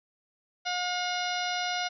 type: harmonic tone with a mistuned harmonic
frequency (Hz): 718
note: F5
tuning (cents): +48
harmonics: 1 / 2 / 3 / 4 / 5 / 6 / 7 / 8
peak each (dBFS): -32 / -35 / -37 / -38 / -39 / -40 / -40 / -41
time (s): 0.65-1.89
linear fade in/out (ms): 20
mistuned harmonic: 6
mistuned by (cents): -83
effects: none